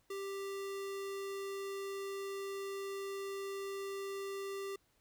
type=tone; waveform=square; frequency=393.4 Hz; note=G4; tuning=6 cents sharp; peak=-40 dBFS; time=0.1-4.76 s; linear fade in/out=5 ms; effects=pink hiss -74 dBFS RMS until 5 s